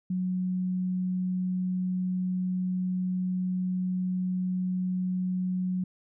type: tone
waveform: sine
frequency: 183.5 Hz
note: F#3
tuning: 14 cents flat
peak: -26 dBFS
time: 0.1-5.84 s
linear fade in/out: 5 ms
effects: none